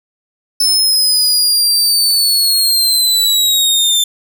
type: linear sweep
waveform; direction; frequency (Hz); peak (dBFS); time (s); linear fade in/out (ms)
sawtooth; down; 5274 to 3545; -7; 0.6-4.04; 5
effects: none